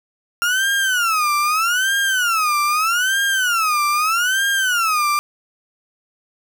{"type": "tone with vibrato", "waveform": "35% pulse", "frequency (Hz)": 1378, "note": "F6", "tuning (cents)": -24, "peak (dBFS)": -14, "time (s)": [0.42, 5.19], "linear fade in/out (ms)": 0, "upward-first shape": "sine", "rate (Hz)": 0.8, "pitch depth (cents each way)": 270, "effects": []}